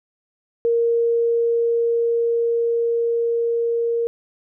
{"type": "tone with level ramp", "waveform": "sine", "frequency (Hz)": 466.2, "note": "A#4", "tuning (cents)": 0, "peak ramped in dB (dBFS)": [-15, -18], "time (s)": [0.65, 4.07], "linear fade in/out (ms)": 0, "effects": []}